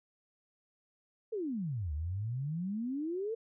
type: exponential two-way sweep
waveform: sine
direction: down then up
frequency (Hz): 466.2 to 71.7 to 466.2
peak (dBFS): -33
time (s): 1.32-3.35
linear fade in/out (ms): 10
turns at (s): 1.93
effects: none